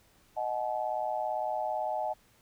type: chord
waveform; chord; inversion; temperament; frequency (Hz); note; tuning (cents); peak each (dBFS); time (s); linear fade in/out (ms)
sine; D# diminished; none; equal with one note detuned; 622.3 / 740 / 857.9; D#5 / F#5 / A5; 0 / 0 / -44; -34; 0.36-2.14; 20
effects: pink hiss -64 dBFS RMS until 2.41 s